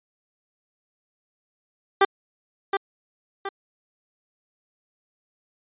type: tone with echo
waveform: 15% pulse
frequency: 393.6 Hz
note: G4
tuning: 7 cents sharp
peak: -7 dBFS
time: 2.01-2.05 s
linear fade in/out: 5 ms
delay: 720 ms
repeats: 2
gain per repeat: -7 dB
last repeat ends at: 3.49 s
effects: resampled to 8000 Hz